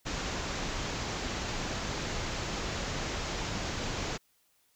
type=low-pass noise; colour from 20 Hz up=pink; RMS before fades=-35 dBFS; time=0.05-4.18 s; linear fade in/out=20 ms; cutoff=7300 Hz; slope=96 dB/octave; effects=white hiss -70 dBFS RMS until 4.75 s